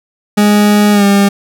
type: tone with pitch glide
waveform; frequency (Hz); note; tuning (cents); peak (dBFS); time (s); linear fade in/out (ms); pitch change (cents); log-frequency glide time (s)
40% pulse; 207.7 to 200.2; G#3 to G3; 0 to +37; -5; 0.37-1.29; 10; -63; 0.92-1.04
effects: none